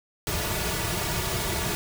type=noise with comb filter; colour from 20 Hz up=pink; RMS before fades=-28 dBFS; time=0.27-1.75 s; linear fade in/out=0 ms; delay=3.8 ms; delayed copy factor=-0.75; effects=none